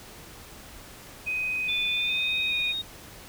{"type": "tone with vibrato", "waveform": "sine", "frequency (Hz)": 2489, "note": "D#7", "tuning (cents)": 0, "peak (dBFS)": -26, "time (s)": [1.26, 2.73], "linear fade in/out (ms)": 20, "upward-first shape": "square", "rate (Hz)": 1.2, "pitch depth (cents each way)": 13}
{"type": "tone with pitch glide", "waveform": "sine", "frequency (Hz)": [3520, 3725], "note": ["A7", "A#7"], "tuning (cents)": [0, -2], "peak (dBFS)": -28, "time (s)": [1.68, 2.82], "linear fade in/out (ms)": 10, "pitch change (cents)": 98, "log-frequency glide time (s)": [1.88, 2.41]}
{"effects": ["pink hiss -46 dBFS RMS until 3.28 s"]}